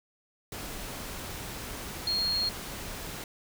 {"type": "tone in noise", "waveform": "sine", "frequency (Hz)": 4262, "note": "C8", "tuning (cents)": 31, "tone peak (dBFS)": -26, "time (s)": [2.07, 2.49], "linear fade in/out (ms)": 2, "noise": "pink", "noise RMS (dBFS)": -39, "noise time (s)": [0.52, 3.24], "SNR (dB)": 10, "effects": []}